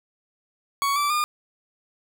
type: tone with pitch steps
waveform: 40% pulse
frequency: 1118 / 1163.5 / 1210.8 Hz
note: C#6 / D6 / D#6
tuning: +14 / -17 / -48 cents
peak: -20 dBFS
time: 0.82-1.24 s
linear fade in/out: 0 ms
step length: 140 ms
effects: none